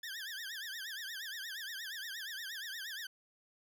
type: tone with vibrato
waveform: 20% pulse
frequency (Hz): 1700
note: G#6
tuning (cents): +40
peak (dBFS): -36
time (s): 0.03-3.07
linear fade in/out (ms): 5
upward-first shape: triangle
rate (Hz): 8.5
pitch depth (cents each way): 210
effects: none